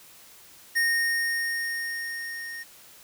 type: tone with level ramp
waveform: square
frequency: 1850 Hz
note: A#6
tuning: 14 cents flat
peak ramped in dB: -21 to -36 dBFS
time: 0.75-2.64 s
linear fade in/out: 20 ms
effects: white hiss -51 dBFS RMS until 3.03 s